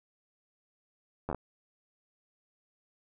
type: slowing click train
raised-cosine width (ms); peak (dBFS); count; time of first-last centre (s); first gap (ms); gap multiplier
1; -20; 5; 1.29-1.347; 11; 1.17
effects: none